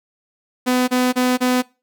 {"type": "tone bursts", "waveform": "sawtooth", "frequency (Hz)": 251.3, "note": "B3", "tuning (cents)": 30, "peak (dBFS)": -11, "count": 4, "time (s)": [0.66, 1.624], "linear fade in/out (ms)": 20, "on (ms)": 220, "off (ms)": 28, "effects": ["noise-tail reverb RT60 0.3 s tail -23 dB re dry"]}